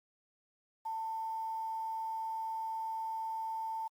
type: tone with quantisation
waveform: sine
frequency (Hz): 892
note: A5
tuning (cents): +23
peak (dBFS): -35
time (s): 0.85-3.88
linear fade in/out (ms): 10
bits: 10
effects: Opus 48 kbps